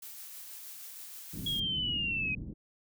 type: noise with tremolo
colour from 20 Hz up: blue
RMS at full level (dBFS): -45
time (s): 0.02-1.6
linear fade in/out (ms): 5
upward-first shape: triangle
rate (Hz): 6.3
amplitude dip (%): 25
type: low-pass noise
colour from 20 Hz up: white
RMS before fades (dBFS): -41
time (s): 1.33-2.54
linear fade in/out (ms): 10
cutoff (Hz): 250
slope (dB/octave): 24
type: linear sweep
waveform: sine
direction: down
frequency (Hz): 3330 to 2500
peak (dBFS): -30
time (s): 1.46-2.35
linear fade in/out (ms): 5
effects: none